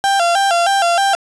35% pulse tone with vibrato, 737 Hz, F#5, 7 cents flat, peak -10 dBFS, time 0.04-1.15 s, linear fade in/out 0 ms, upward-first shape square, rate 3.2 Hz, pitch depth 120 cents each way, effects resampled to 22050 Hz + 7-bit

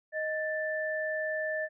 sine tone pair together, 624 / 1765 Hz, D#5 / A6, +5 / +5 cents, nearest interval octave + tritone, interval 1800 cents, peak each -32 / -33 dBFS, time 0.12-1.69 s, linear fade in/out 50 ms, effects none

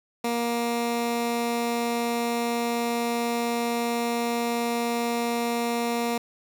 15% pulse tone, 235.7 Hz, A#3, 19 cents sharp, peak -18 dBFS, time 0.24-6.18 s, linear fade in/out 5 ms, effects none

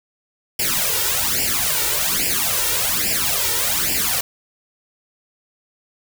white noise with flanger, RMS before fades -20 dBFS, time 0.59-4.21 s, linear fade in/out 5 ms, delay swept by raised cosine 0.39 to 2.19 ms, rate 1.2 Hz, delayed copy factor +0.95, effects none

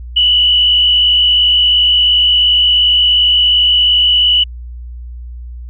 sine tone with frequency modulation, 2960 Hz, F#7, in tune, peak -7 dBFS, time 0.16-4.44 s, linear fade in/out 10 ms, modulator 57.2 Hz, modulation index 1.2, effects added 60 Hz sine -25 dBFS peak until 5.69 s

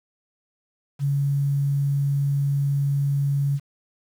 sine tone with quantisation, 140.7 Hz, C#3, 26 cents sharp, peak -19 dBFS, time 0.99-3.6 s, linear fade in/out 50 ms, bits 8, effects none

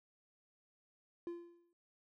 triangle tone with exponential decay, 344.2 Hz, F4, 25 cents flat, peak -36 dBFS, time 1.27-1.73 s, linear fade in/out 1 ms, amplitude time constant 100 ms, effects none

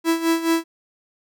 45% pulse tone with tremolo, 329.6 Hz, E4, in tune, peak -15 dBFS, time 0.04-0.64 s, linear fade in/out 50 ms, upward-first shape sine, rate 4.7 Hz, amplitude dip 75%, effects none

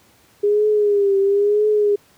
sine tone with vibrato, 408.2 Hz, G#4, 30 cents flat, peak -13 dBFS, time 0.43-1.96 s, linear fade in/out 10 ms, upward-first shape triangle, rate 1 Hz, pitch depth 79 cents each way, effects pink hiss -54 dBFS RMS until 2.17 s + high-pass 80 Hz 12 dB/octave

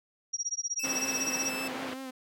sine tone with tremolo, 5690 Hz, F8, 31 cents sharp, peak -27 dBFS, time 0.33-1.51 s, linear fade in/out 10 ms, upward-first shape sine, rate 16 Hz, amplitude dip 100%
sawtooth tone, 2637 Hz, E7, in tune, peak -31 dBFS, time 0.79-1.68 s, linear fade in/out 5 ms
sawtooth tone with vibrato, 261.6 Hz, C4, in tune, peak -34 dBFS, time 0.83-2.11 s, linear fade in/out 10 ms, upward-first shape sine, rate 5.3 Hz, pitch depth 38 cents each way
pink band-pass noise, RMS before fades -39 dBFS, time 0.84-1.94 s, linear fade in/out 5 ms, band 270 to 3100 Hz, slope 12 dB/octave
effects none

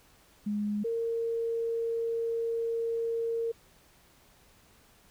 sine tone pair in turn, 207.7 / 459.9 Hz, G#3 / A#4, 0 / -23 cents, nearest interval octave + major second, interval 1377 cents, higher second, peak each -28 dBFS, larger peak neither, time 0.46-0.84 / 0.84-3.52 s, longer second, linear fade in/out 10 ms, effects pink hiss -61 dBFS RMS until 5.1 s

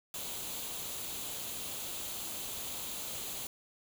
white noise with comb filter, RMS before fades -40 dBFS, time 0.14-3.47 s, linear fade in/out 2 ms, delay 0.28 ms, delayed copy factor +0.5, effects none

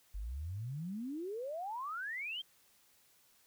sine exponential sweep, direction up, 45.72 to 3237 Hz, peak -38 dBFS, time 0.14-2.42 s, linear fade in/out 10 ms, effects white hiss -68 dBFS RMS until 3.46 s

